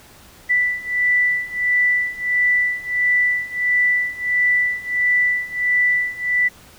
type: beating tone pair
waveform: sine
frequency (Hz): 1975.5 / 1977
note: B6 / B6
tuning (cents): 0 / +1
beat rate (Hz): 1.5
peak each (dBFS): -20 / -18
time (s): 0.49-6.49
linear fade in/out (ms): 20
effects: pink hiss -46 dBFS RMS until 6.78 s